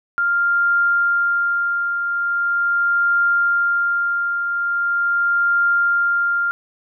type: tone with tremolo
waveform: sine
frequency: 1396.9 Hz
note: F6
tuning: in tune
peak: -13 dBFS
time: 0.18-6.51 s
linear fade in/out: 0 ms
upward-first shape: triangle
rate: 0.41 Hz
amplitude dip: 50%
effects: none